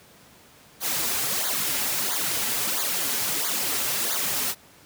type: noise with flanger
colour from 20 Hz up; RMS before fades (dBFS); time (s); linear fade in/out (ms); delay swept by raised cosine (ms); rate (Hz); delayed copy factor
white; -26; 0.8-4.55; 50; 0.36 to 6.36; 1.5; -0.85
effects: pink hiss -52 dBFS RMS until 4.85 s + high-pass 100 Hz 12 dB/octave